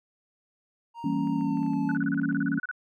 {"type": "tone with pitch glide", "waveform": "triangle", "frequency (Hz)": [932.3, 869.9], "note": ["A#5", "A5"], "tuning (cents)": [0, -20], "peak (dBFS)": -35, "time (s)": [0.94, 1.98], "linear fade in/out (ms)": 50, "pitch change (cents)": -120, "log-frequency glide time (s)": [1.31, 1.76]}
{"type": "chord", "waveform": "sine", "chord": "E diminished seventh", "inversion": "none", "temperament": "equal with one note detuned", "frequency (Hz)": [164.81, 196, 230.5, 277.2], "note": ["E3", "G3", "Bb3", "Db4"], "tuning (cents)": [0, 0, -19, 0], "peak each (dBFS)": [-32, -32, -31, -27], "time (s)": [1.04, 2.59], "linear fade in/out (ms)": 5}
{"type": "clicks", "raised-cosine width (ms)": 0.5, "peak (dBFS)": -37, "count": 12, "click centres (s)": [1.273, 1.41, 1.572, 1.631, 1.664, 1.734, 1.891, 1.962, 2.038, 2.146, 2.216, 2.326]}
{"type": "tone bursts", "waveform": "sine", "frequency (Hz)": 1480, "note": "F#6", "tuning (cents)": 0, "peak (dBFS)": -30, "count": 15, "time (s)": [1.89, 2.713], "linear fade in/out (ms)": 2, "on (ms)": 25, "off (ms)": 32}
{"effects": []}